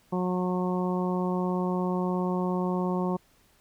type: harmonic tone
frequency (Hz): 181.7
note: F#3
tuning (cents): -31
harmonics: 1 / 2 / 3 / 4 / 5 / 6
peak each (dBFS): -27 / -31 / -36 / -38 / -36 / -38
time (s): 0.12-3.17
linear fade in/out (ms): 10
effects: pink hiss -63 dBFS RMS until 3.6 s